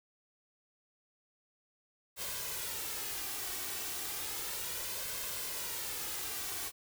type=noise with flanger; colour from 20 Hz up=white; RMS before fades=-39 dBFS; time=2.16-6.72 s; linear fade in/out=50 ms; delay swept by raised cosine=1.9 to 2.65 ms; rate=0.33 Hz; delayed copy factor=+0.5; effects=none